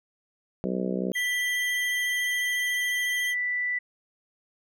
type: harmonic tone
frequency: 63 Hz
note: B1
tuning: 35 cents sharp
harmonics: 3 / 4 / 5 / 6 / 7 / 8 / 9 / 10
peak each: -29 / -34 / -37 / -33 / -36 / -35 / -40 / -40 dBFS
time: 0.64-1.12 s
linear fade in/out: 0 ms
type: tone with vibrato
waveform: sawtooth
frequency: 3178 Hz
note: G7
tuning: 23 cents sharp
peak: -29 dBFS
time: 1.13-3.35 s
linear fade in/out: 50 ms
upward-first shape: sine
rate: 14 Hz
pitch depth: 21 cents each way
type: tone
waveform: sine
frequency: 1975.5 Hz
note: B6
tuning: in tune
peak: -25 dBFS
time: 1.15-3.79 s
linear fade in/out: 10 ms
effects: none